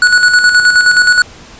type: tone with tremolo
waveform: square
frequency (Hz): 1469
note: F#6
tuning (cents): -13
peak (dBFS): -4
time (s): 0.02-1.22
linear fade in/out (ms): 2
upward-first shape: square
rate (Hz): 9.5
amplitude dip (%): 50
effects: pink hiss -35 dBFS RMS until 1.59 s + resampled to 16000 Hz